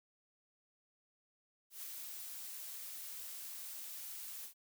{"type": "noise with ADSR envelope", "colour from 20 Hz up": "blue", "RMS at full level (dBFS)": -45, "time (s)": [1.7, 4.54], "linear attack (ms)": 130, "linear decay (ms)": 14, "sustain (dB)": -2, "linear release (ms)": 100, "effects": []}